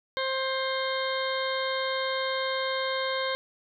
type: harmonic tone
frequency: 528 Hz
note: C5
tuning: 16 cents sharp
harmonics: 1 / 2 / 3 / 4 / 6 / 7 / 8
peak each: -30 / -33 / -35 / -36 / -38 / -38 / -39 dBFS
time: 0.17-3.35 s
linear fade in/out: 0 ms
effects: none